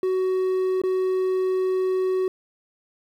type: tone with dropouts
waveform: triangle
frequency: 373.5 Hz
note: F#4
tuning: 16 cents sharp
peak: -18 dBFS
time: 0.03-2.28 s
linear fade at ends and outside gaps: 2 ms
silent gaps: 0.817-0.836 s
effects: 9-bit